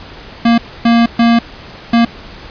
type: tone bursts at uneven times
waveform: square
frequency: 233.1 Hz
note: A#3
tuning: in tune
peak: -7 dBFS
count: 4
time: 0.45-0.58 / 0.85-1.06 / 1.19-1.39 / 1.93-2.05 s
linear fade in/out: 5 ms
effects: pink hiss -33 dBFS RMS until 2.5 s + resampled to 11025 Hz